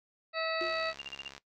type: harmonic tone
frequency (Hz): 648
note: E5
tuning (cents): -30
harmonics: 1 / 2 / 3 / 4 / 6 / 7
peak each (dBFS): -34 / -37 / -39 / -40 / -42 / -42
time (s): 0.33-0.94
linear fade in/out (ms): 50
type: tone with exponential decay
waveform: sine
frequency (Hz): 350.4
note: F4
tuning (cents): +6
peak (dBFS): -33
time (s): 0.61-0.86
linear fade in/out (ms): 5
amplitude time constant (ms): 53
type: click train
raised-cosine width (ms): 0.2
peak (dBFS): -29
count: 54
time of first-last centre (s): 0.61-1.379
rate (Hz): 68.9
type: tone bursts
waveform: sine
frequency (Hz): 2794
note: F7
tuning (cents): 0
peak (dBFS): -37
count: 5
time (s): 0.99-1.284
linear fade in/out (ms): 5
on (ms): 30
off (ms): 36
effects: noise-tail reverb RT60 0.1 s tail -18 dB re dry